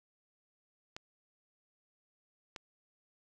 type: clicks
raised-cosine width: 0.2 ms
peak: -25 dBFS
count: 2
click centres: 0.965 / 2.562 s
effects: none